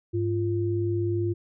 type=tone pair together; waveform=sine; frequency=102.79 / 346.1 Hz; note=G#2 / F4; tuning=-17 / -16 cents; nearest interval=octave + major sixth; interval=2101 cents; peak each=-26 / -26 dBFS; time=0.13-1.34 s; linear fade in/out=20 ms; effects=none